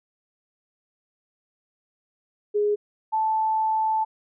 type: tone pair in turn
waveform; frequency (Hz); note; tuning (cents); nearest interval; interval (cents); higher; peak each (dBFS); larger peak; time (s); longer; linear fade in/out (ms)
sine; 415.3 / 876.7; G#4 / A5; 0 / -7; octave + minor second; 1293; second; -19 / -20; first; 2.54-2.76 / 3.12-4.05; second; 20
effects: none